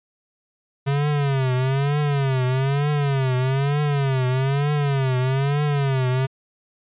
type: tone with vibrato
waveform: square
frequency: 137.2 Hz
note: C#3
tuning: 17 cents flat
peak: -19 dBFS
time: 0.86-6.27 s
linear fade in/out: 20 ms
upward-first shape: triangle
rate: 1.1 Hz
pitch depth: 150 cents each way
effects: resampled to 8000 Hz